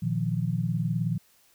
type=chord; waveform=sine; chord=Bb suspended fourth; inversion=none; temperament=equal with one note detuned; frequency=118.44 / 155.56 / 174.61 Hz; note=Bb2 / Eb3 / F3; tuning=+28 / 0 / 0 cents; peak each=-29 dBFS; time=0.02-1.18 s; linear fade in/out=10 ms; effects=white hiss -62 dBFS RMS until 1.54 s